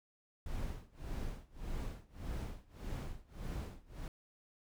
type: noise with tremolo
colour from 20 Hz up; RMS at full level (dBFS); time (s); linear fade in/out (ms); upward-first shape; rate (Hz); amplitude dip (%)
brown; -39; 0.46-4.08; 2; sine; 1.7; 95
effects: none